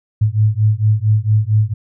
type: beating tone pair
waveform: sine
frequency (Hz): 105.2 / 109.6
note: G#2 / A2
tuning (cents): +23 / -6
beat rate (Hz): 4.4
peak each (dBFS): -14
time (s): 0.21-1.74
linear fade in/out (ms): 10
effects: none